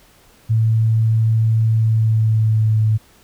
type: tone with pitch glide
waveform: sine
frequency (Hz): 111.7 to 108.96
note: A2 to A2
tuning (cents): +27 to -16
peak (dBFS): -12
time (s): 0.49-2.98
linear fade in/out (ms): 20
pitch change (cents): -43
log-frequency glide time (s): 1.68-2.81
effects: pink hiss -51 dBFS RMS until 3.23 s